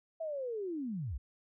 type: linear sweep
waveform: sine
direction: down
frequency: 663 to 49 Hz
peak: -35 dBFS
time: 0.2-1.18 s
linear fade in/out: 10 ms
effects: none